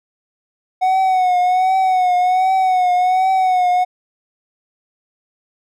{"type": "tone with vibrato", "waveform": "triangle", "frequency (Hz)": 740, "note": "F#5", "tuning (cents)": 0, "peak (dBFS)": -10, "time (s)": [0.81, 3.85], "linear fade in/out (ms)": 20, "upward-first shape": "triangle", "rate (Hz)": 1.3, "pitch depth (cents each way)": 58, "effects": []}